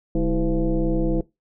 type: tone with frequency modulation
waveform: sine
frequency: 147.3 Hz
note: D3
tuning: 6 cents sharp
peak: -18 dBFS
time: 0.15-1.21 s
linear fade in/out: 2 ms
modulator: 179 Hz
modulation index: 1.8
effects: noise-tail reverb RT60 0.2 s tail -20 dB re dry